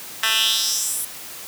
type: tone with high-pass filter sweep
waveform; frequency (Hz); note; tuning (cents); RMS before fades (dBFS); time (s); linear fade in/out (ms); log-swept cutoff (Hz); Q
10% pulse; 222; A3; +16; -21; 0.23-1.05; 2; 2000 to 11000; 2.8
effects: white hiss -36 dBFS RMS until 1.47 s + high-pass 80 Hz 12 dB/octave